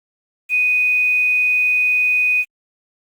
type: tone with quantisation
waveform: sine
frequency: 2489 Hz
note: D#7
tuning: in tune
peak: -13 dBFS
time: 0.49-2.45 s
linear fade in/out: 50 ms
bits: 7
effects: Opus 48 kbps